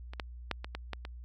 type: clicks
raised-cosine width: 0.3 ms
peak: -28 / -18 / -15 / -23 / -21 / -20 / -25 dBFS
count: 7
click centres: 0.135 / 0.198 / 0.513 / 0.645 / 0.75 / 0.933 / 1.051 s
effects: added 60 Hz sine -43 dBFS peak until 1.24 s